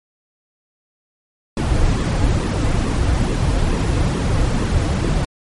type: noise with flanger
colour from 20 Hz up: brown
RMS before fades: -17 dBFS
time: 1.57-5.25 s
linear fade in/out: 2 ms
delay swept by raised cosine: 1.3 to 5.3 ms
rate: 2.3 Hz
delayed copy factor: -0.55
effects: MP3 48 kbps